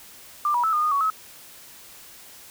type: tone with pitch steps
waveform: sine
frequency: 1189 / 966 / 1309 / 1219 / 1229 / 1121 / 1285 Hz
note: D6 / B5 / E6 / D#6 / D#6 / C#6 / E6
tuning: +21 / -39 / -13 / -36 / -22 / +19 / -45 cents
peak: -19 dBFS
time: 0.45-1.101 s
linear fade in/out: 2 ms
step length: 93 ms
effects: white hiss -46 dBFS RMS until 2.5 s